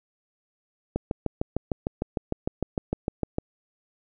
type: click train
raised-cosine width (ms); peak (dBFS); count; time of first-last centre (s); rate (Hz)
2; -12; 17; 0.96-3.384; 6.6
effects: none